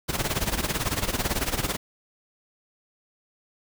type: noise with tremolo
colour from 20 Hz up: pink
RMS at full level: -24 dBFS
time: 0.08-1.77 s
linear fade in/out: 20 ms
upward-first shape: sine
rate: 18 Hz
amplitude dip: 80%
effects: none